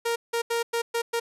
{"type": "tone bursts at uneven times", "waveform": "sawtooth", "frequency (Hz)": 466.2, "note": "A#4", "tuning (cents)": 0, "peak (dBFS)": -20, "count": 6, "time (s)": [[0.05, 0.16], [0.33, 0.42], [0.5, 0.63], [0.73, 0.82], [0.94, 1.02], [1.13, 1.2]], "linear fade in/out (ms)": 10, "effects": ["resampled to 32000 Hz"]}